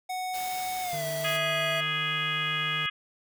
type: tone with pitch glide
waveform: square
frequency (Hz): 740 to 655.5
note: F#5 to E5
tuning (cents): 0 to -10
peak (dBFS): -31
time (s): 0.09-1.81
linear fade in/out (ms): 10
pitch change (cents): -210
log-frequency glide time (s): 0.82-1.05
type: noise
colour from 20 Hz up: white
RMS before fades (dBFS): -40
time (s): 0.33-1.38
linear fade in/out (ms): 20
type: tone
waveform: 45% pulse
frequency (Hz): 151.3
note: D#3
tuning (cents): -48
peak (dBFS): -37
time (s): 0.93-2.86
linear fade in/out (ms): 0
type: harmonic tone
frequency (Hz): 415.3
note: G#4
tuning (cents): 0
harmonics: 3 / 4 / 5 / 6 / 7 / 8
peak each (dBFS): -34 / -34 / -34 / -34 / -34 / -34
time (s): 1.24-2.9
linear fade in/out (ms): 10
effects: none